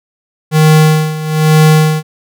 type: tone with tremolo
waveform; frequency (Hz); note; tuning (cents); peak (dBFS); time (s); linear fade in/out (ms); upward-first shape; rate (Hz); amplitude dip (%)
square; 155.56; D#3; 0; -4; 0.51-2.03; 50; sine; 1.1; 80
effects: none